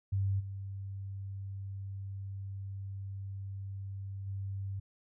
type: tone with level steps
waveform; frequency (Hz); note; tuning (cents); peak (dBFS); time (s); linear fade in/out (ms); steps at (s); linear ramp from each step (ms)
sine; 97.8; G2; -4; -28 / -38 / -35; 0.12-4.8; 10; 0.39 / 4.26; 20
effects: none

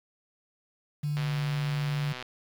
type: tone with pitch glide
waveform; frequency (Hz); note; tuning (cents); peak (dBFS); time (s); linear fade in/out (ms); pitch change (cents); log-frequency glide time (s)
sine; 147.6 to 146.24; D3 to D3; +9 to -7; -27; 1.03-2.13; 10; -16; 1.2-1.41
type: click train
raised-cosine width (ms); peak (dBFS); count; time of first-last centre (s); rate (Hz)
0.2; -19; 134; 1.17-2.226; 126
effects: low-pass 4000 Hz 12 dB/octave + 8-bit

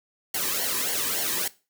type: noise with flanger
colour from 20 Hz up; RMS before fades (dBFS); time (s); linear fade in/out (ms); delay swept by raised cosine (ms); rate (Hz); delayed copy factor
white; -27; 0.34-1.48; 5; 0.79 to 1.45; 3.5; -0.8
effects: noise-tail reverb RT60 0.3 s tail -19 dB re dry

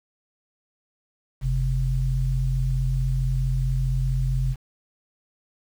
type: tone pair together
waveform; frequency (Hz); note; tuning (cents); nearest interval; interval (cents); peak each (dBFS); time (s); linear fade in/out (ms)
sine; 46.25 / 130.81; F#1 / C3; 0 / 0; octave + tritone; 1800; -23; 1.41-4.56; 50
effects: 8-bit

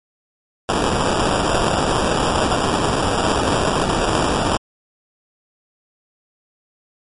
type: noise with sample-and-hold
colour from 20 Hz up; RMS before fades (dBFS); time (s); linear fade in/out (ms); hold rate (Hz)
white; -18; 0.69-4.57; 0; 2100
effects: MP3 48 kbps

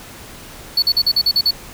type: tone bursts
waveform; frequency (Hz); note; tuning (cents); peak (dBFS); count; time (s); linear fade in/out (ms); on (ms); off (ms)
triangle; 4435; C#8; 0; -10; 8; 0.77-1.509; 5; 53; 45
effects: pink hiss -37 dBFS RMS until 1.73 s

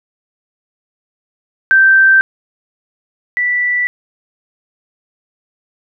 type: tone pair in turn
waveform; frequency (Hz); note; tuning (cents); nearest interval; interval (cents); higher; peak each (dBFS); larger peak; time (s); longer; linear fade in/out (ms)
sine; 1561 / 1966.7; G6 / B6; -8 / -8; major third; 400; second; -5 / -12; first; 1.71-2.21 / 3.37-3.87; neither; 0
effects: none

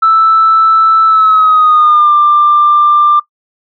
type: tone with pitch glide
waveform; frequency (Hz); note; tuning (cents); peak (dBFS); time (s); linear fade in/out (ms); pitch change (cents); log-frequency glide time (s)
sine; 1318.5 to 1188.3; E6 to D6; 0 to +20; -3; 0.02-3.2; 10; -180; 1.06-2.14
effects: noise-tail reverb RT60 0.1 s tail -21 dB re dry + tanh soft clip ceiling 0 dBFS

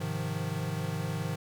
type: chord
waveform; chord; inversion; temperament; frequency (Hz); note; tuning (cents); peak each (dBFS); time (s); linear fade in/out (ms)
square; F minor seventh; first; equal; 103.83 / 130.81 / 155.56 / 174.61; Ab2 / C3 / Eb3 / F3; 0 / 0 / 0 / 0; -38 / -39 / -35 / -39; 0-1.36; 10
effects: none

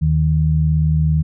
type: tone pair together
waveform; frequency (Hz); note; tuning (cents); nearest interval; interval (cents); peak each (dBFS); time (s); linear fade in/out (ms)
sine; 77.78 / 155.56; D#2 / D#3; 0 / 0; octave; 1200; -17 / -14; 0.01-1.23; 20
effects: none

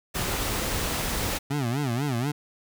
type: noise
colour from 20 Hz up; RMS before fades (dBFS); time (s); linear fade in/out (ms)
pink; -28; 0.14-1.39; 20
type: tone with vibrato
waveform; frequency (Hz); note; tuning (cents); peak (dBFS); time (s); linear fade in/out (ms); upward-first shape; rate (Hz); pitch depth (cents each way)
25% pulse; 130.81; C3; 0; -21; 1.5-2.32; 10; sine; 4.1; 220
effects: none

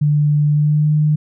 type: tone with pitch glide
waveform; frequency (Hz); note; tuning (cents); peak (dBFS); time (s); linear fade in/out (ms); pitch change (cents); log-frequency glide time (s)
sine; 148.1 to 151.56; D3 to D#3; +15 to -45; -11; 0.01-1.16; 10; +40; 0.5-0.9
effects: none

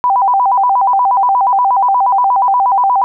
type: tone with vibrato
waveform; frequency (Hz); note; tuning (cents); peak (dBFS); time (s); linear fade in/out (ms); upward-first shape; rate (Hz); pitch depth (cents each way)
sine; 880; A5; 0; -8; 0.04-3.04; 0; square; 8.4; 200
effects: none

